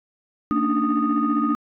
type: tone cluster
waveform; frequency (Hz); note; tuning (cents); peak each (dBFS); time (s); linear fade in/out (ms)
sine; 227.5 / 285.8 / 300.8 / 1239; A#3 / D4 / D4 / D#6; -42 / -47 / +42 / -8; -23; 0.51-1.55; 0
effects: tanh soft clip ceiling -11 dBFS